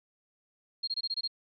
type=tone bursts; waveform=sine; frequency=4240 Hz; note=C8; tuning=22 cents sharp; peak=-29 dBFS; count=7; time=0.83-1.277 s; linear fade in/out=10 ms; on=45 ms; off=22 ms; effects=none